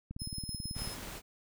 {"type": "click train", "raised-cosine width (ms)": 5, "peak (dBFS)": -28, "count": 15, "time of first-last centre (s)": [0.11, 0.875], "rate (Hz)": 18.3}
{"type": "tone with tremolo", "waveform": "25% pulse", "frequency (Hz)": 5160, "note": "E8", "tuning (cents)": -38, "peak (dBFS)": -34, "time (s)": [0.19, 0.95], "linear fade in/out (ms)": 20, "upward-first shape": "square", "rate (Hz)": 6.7, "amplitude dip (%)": 35}
{"type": "noise", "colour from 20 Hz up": "pink", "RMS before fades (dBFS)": -44, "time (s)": [0.74, 1.22], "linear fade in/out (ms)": 50}
{"effects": []}